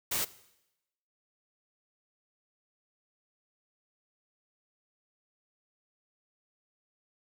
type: noise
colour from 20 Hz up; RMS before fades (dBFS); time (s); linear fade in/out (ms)
white; -31; 0.11-0.25; 10
effects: noise-tail reverb RT60 0.9 s tail -18 dB re dry